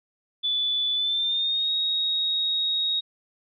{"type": "tone with pitch glide", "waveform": "sine", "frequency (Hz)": [3474, 3767], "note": ["A7", "A#7"], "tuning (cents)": [-23, 17], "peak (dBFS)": -22, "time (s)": [0.43, 3.01], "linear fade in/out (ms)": 20, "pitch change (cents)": 140, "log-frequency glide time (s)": [0.94, 1.71], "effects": []}